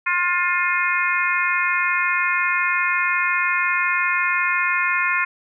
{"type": "harmonic tone", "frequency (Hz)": 354.4, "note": "F4", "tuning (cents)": 25, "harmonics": [3, 4, 5, 6, 7], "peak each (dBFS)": [-24, -24, -24, -24, -24], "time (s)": [0.06, 5.25], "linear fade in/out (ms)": 10, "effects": []}